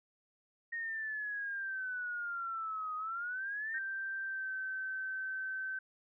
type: exponential two-way sweep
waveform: sine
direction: down then up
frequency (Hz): 1864.7 to 1244.5 to 1864.7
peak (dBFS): -36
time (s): 0.72-3.79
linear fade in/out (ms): 10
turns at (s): 2.96
type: tone with pitch glide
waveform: sine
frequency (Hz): 1568 to 1539.3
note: G6 to G6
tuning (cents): 0 to -32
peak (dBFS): -36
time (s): 3.74-5.79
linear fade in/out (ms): 5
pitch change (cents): -32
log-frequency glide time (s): 4.25-4.52
effects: none